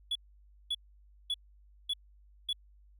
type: tone bursts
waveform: triangle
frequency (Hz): 3395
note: G#7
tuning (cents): +37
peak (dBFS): -28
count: 5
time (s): 0.11-2.53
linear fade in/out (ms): 5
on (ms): 44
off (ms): 550
effects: added 50 Hz sine -57 dBFS peak until 2.99 s